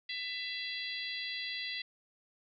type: harmonic tone with a mistuned harmonic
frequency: 673 Hz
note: E5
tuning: 36 cents sharp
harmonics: 3 / 4 / 5 / 6 / 7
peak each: -41 / -44 / -42 / -43 / -45 dBFS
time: 0.09-1.82 s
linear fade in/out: 5 ms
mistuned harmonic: 3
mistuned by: -20 cents
effects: none